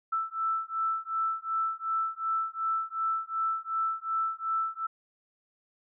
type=beating tone pair; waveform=sine; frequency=1322 / 1324.7 Hz; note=E6 / E6; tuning=+5 / +8 cents; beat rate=2.7 Hz; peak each=-31 dBFS; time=0.12-4.87 s; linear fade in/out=10 ms; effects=none